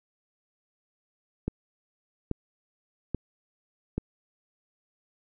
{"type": "click train", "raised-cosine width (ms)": 3, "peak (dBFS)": -15, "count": 4, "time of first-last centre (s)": [1.48, 3.98], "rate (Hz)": 1.2, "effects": []}